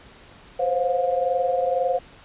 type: tone cluster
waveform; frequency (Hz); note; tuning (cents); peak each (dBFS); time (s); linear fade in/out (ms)
sine; 512 / 534 / 711; C5 / C5 / F5; -38 / +35 / +31; -24; 0.59-1.99; 10
effects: pink hiss -48 dBFS RMS until 2.24 s + resampled to 8000 Hz